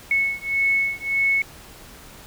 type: beating tone pair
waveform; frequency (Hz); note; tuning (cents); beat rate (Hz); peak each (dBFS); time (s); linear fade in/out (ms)
sine; 2200 / 2201.7; C#7 / C#7; -14 / -12; 1.7; -22; 0.11-1.42; 2
effects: pink hiss -44 dBFS RMS until 2.26 s